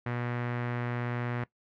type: tone with low-pass filter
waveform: sawtooth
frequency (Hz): 121.1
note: B2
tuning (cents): -34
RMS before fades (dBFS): -33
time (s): 0.06-1.44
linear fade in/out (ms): 5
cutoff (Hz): 1900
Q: 2.1
effects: noise-tail reverb RT60 0.1 s tail -19 dB re dry